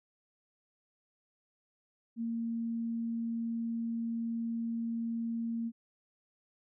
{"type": "tone", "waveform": "sine", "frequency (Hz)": 230.3, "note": "A#3", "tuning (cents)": -21, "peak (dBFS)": -32, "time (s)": [2.16, 5.72], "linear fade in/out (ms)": 50, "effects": []}